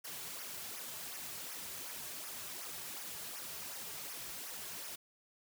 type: noise with flanger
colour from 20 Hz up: white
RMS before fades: -45 dBFS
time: 0.04-4.96 s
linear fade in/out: 10 ms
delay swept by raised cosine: 0.24 to 4.04 ms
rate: 2.7 Hz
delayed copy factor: -0.7
effects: none